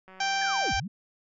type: click train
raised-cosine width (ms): 0.5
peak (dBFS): -35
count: 117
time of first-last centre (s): 0.08-0.697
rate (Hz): 188
type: harmonic tone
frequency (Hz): 784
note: G5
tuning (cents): 0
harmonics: 1 / 2 / 3 / 4 / 5 / 6 / 7 / 8 / 9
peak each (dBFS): -28 / -31 / -34 / -36 / -42 / -39 / -37 / -40 / -49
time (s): 0.2-0.8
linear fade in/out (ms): 5
type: linear two-way sweep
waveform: sine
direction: down then up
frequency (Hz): 1780 to 35.71 to 222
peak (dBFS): -32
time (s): 0.41-0.88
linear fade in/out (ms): 10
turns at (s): 0.74
effects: none